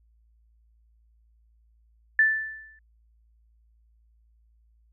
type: tone with exponential decay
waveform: sine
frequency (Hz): 1760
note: A6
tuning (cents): 0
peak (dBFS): -14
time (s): 2.19-2.79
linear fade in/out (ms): 2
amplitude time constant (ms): 130
effects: added 56 Hz sine -59 dBFS peak until 4.92 s